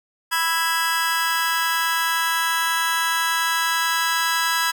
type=chord; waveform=sawtooth; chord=E major; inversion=second; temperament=just; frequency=988.9 / 1318.5 / 1648.1 Hz; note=B5 / E6 / G#6; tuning=+2 / 0 / -14 cents; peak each=-20 / -22 / -19 dBFS; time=0.31-4.72 s; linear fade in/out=20 ms; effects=none